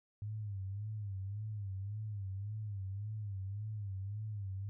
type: tone with vibrato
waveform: sine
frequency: 101.7 Hz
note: G#2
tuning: 36 cents flat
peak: -38 dBFS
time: 0.22-4.69 s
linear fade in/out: 0 ms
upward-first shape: sine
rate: 1.8 Hz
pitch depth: 110 cents each way
effects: none